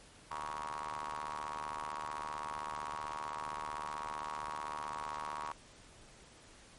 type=ring-modulated tone; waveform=sawtooth; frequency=75.6 Hz; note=D#2; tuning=49 cents flat; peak=-32 dBFS; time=0.31-5.52 s; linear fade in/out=0 ms; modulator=1030 Hz; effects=pink hiss -58 dBFS RMS until 6.78 s + MP3 48 kbps